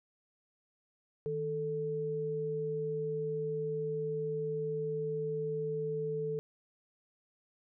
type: tone pair together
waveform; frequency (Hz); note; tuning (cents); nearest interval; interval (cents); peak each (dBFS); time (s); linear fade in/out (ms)
sine; 155.56 / 440; D#3 / A4; 0 / 0; octave + tritone; 1800; -39 / -33; 1.26-6.39; 0
effects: none